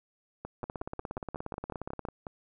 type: two click trains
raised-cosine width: 1 ms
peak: -22 / -24 dBFS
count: 25 / 11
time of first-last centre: 0.64-2.052 / 0.45-2.268 s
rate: 17 / 5.5 Hz
effects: none